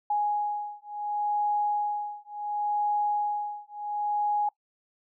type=beating tone pair; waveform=sine; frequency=830.6 / 831.3 Hz; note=G#5 / G#5; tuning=0 / +1 cents; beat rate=0.7 Hz; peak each=-29 / -29 dBFS; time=0.1-4.49 s; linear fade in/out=5 ms; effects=noise-tail reverb RT60 0.1 s tail -22 dB re dry